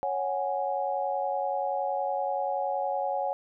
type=chord; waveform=sine; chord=C# suspended fourth; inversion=none; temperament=equal; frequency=554.4 / 740 / 830.6 Hz; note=C#5 / F#5 / G#5; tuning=0 / 0 / 0 cents; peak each=-31 dBFS; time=0.03-3.33 s; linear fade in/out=0 ms; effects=none